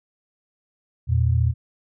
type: tone pair together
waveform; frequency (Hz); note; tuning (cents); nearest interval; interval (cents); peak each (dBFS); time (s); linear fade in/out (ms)
sine; 83.6 / 118.23; E2 / A#2; +25 / +25; tritone; 600; -19; 1.07-1.54; 50
effects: none